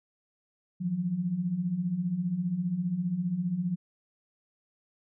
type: beating tone pair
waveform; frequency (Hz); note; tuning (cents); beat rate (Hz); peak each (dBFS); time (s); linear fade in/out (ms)
sine; 165.4 / 180.4; E3 / F#3; +6 / -44; 15; -34 / -28; 0.8-3.76; 20
effects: none